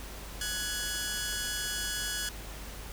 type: tone pair together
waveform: 10% pulse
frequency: 1474 / 1679.5 Hz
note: F#6 / G#6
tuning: -7 / +19 cents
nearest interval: major second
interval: 226 cents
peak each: -28 / -25 dBFS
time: 0.41-2.29 s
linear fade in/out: 2 ms
effects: added 50 Hz sine -43 dBFS peak until 2.92 s + pink hiss -45 dBFS RMS until 2.92 s